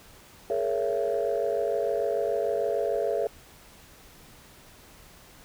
sine chord, A# half-diminished seventh, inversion third, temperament just, 419.5 / 466.2 / 559.4 / 671.3 Hz, G#4 / A#4 / C#5 / E5, +17 / 0 / +16 / +31 cents, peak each -29 dBFS, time 0.5-3.27 s, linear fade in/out 2 ms, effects tanh soft clip ceiling -17 dBFS + pink hiss -52 dBFS RMS until 5.44 s

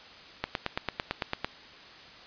click train, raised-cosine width 0.3 ms, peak -12 dBFS, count 10, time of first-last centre 0.44-1.446 s, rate 8.95 Hz, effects white hiss -49 dBFS RMS until 2.26 s + resampled to 11025 Hz

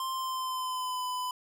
square tone with pitch glide, 1050 to 1003.7 Hz, C6 to B5, +6 to +28 cents, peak -32 dBFS, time 0-1.31 s, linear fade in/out 2 ms, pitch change -78 cents, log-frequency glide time 0.1-1.05 s, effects none

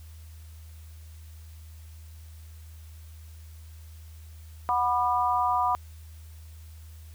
sine tone cluster, 734 / 985 / 1206 Hz, F#5 / B5 / D6, -14 / -5 / +46 cents, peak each -27 / -25 / -28 dBFS, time 4.69-5.75 s, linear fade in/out 0 ms, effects added 79 Hz sine -43 dBFS peak until 7.14 s + white hiss -58 dBFS RMS until 7.14 s

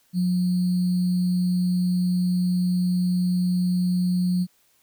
sine tone with sample-and-hold, 180 Hz, F#3, 47 cents flat, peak -19 dBFS, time 0.13-4.47 s, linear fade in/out 50 ms, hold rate 4410 Hz, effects white hiss -63 dBFS RMS until 4.82 s

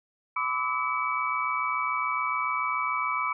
sine tone cluster, 1006 / 1166 / 1293 / 2286 Hz, B5 / D6 / E6 / D7, +32 / -13 / -34 / -47 cents, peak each -31 dBFS, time 0.36-3.33 s, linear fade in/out 5 ms, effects none

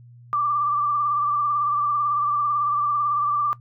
sine tone with vibrato, 1174.7 Hz, D6, in tune, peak -19 dBFS, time 0.33-3.53 s, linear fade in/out 0 ms, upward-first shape sine, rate 18 Hz, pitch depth 39 cents each way, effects noise-tail reverb RT60 0.1 s tail -18 dB re dry + added 120 Hz sine -44 dBFS peak until 3.6 s

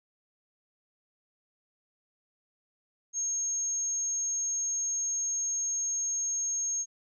sine tone, 6500 Hz, G#8, 38 cents flat, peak -28 dBFS, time 3.13-6.86 s, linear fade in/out 50 ms, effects none

